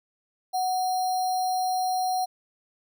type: tone with sample-and-hold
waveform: sine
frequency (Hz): 740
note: F#5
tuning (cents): 0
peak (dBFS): -23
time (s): 0.53-2.26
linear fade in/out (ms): 20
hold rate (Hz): 4900
effects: none